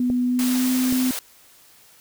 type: tone with pitch glide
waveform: sine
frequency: 247.7 to 255.1 Hz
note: B3 to C4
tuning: +5 to -44 cents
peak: -18 dBFS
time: 0-1.11 s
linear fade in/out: 2 ms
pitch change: +51 cents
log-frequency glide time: 0.27-0.67 s
type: clicks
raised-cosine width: 2 ms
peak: -17 dBFS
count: 2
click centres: 0.101 / 0.925 s
type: high-pass noise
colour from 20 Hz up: white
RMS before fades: -29 dBFS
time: 0.39-1.19 s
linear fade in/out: 0 ms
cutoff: 370 Hz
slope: 96 dB/octave
effects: white hiss -52 dBFS RMS until 2 s